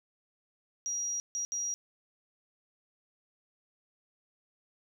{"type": "tone bursts at uneven times", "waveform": "sine", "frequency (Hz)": 5740, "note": "F8", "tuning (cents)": 47, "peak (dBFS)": -31, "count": 3, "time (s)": [[0.86, 1.2], [1.35, 1.45], [1.52, 1.74]], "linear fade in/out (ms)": 0, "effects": ["10-bit"]}